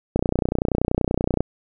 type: click train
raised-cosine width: 2 ms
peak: -6 dBFS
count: 39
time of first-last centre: 0.16-1.406 s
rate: 30.5 Hz
effects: none